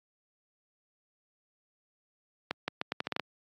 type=accelerating click train; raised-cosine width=0.3 ms; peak=-14 dBFS; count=9; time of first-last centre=2.51-3.197 s; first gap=170 ms; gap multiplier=0.79; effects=high-pass 150 Hz 12 dB/octave + AAC 32 kbps